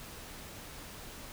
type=silence; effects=pink hiss -47 dBFS RMS until 1.32 s